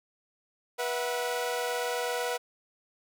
sawtooth chord, B suspended fourth, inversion none, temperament equal with one note detuned, 487.4 / 659.3 / 740 Hz, B4 / E5 / F#5, -23 / 0 / 0 cents, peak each -27 / -33 / -32 dBFS, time 0.78-2.38 s, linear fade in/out 20 ms, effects none

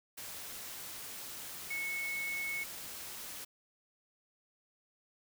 sine tone in noise, 2200 Hz, C#7, 14 cents flat, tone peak -35 dBFS, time 1.7-2.64 s, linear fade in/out 10 ms, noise white, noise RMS -45 dBFS, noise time 0.17-3.45 s, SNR +7 dB, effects none

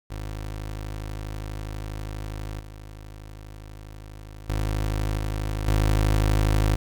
25% pulse tone with level steps, 52.3 Hz, G#1, 13 cents sharp, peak -27 / -35 / -20 / -22 / -15 dBFS, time 0.1-6.76 s, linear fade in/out 10 ms, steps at 2.6 / 4.49 / 5.18 / 5.67 s, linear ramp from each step 5 ms, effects 9-bit

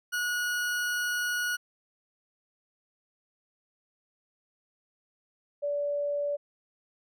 40% pulse / sine tone pair in turn, 1456 / 577.8 Hz, F#6 / D5, -28 / -28 cents, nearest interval octave + major third, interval 1600 cents, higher first, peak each -27 dBFS, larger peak neither, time 0.12-1.57 / 5.62-6.37 s, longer first, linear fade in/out 20 ms, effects none

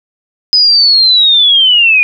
sine linear sweep, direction down, 5040 to 2420 Hz, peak -4 dBFS, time 0.53-2.03 s, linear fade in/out 0 ms, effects none

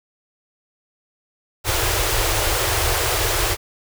pink band-stop noise, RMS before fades -20 dBFS, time 1.64-3.57 s, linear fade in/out 50 ms, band 120 to 320 Hz, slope 96 dB/octave, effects none

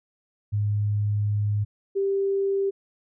sine tone pair in turn, 103.83 / 393.1 Hz, G#2 / G4, 0 / +5 cents, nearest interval octave + major seventh, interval 2305 cents, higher second, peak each -21 / -21 dBFS, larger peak neither, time 0.52-1.65 / 1.95-2.71 s, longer first, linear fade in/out 20 ms, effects none

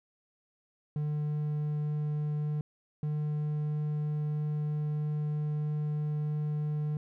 triangle tone pair in turn, 149.7 / 150.26 Hz, D3 / D3, +33 / +40 cents, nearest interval unison, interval 7 cents, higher second, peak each -27 dBFS, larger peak neither, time 0.96-2.61 / 3.03-6.97 s, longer second, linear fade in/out 2 ms, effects none

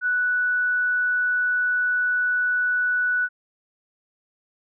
sine tone, 1480 Hz, F#6, in tune, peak -19 dBFS, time 0.01-3.29 s, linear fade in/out 50 ms, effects none

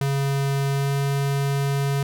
square tone with pitch glide, 138.59 to 139.47 Hz, C#3 to C#3, 0 to +11 cents, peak -21 dBFS, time 0.01-2.03 s, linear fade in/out 2 ms, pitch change +11 cents, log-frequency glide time 0.69-0.91 s, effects none

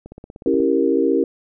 click train, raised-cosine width 2 ms, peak -23 dBFS, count 10, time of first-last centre 0.06-0.602 s, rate 16.6 Hz
sine chord, C# diminished seventh, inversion none, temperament equal with one note detuned, 274.8 / 329.6 / 392 / 466.2 Hz, C#4 / E4 / G4 / Bb4, -15 / 0 / 0 / 0 cents, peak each -20 dBFS, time 0.46-1.24 s, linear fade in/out 2 ms
effects none

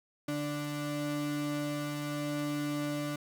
35% pulse tone pair together, 146.46 / 293.7 Hz, D3 / D4, -4 / 0 cents, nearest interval octave, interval 1204 cents, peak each -36 / -32 dBFS, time 0.28-3.16 s, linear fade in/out 5 ms, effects none

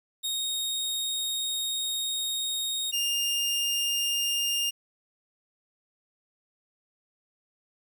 sawtooth tone pair in turn, 3729 / 2812 Hz, A#7 / F7, 0 / +11 cents, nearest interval perfect fourth, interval 489 cents, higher first, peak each -25 / -22 dBFS, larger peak second, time 0.23-2.92 / 2.92-4.71 s, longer first, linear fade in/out 20 ms, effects 9-bit

